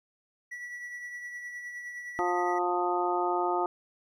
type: tone with tremolo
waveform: triangle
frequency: 1947 Hz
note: B6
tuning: 25 cents flat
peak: -34 dBFS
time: 0.51-2.59 s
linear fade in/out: 10 ms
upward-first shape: triangle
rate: 9.7 Hz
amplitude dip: 45%
type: harmonic tone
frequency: 177.4 Hz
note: F3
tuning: 27 cents sharp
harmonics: 2 / 3 / 4 / 5 / 6 / 7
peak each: -30 / -40 / -31 / -31 / -42 / -33 dBFS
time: 2.19-3.66 s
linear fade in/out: 0 ms
effects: none